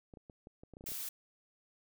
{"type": "clicks", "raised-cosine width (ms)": 2, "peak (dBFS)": -38, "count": 11, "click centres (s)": [0.138, 0.172, 0.298, 0.471, 0.635, 0.737, 0.769, 0.809, 0.84, 0.888, 0.919]}
{"type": "noise", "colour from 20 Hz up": "blue", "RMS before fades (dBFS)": -41, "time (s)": [0.86, 1.09], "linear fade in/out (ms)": 5}
{"effects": []}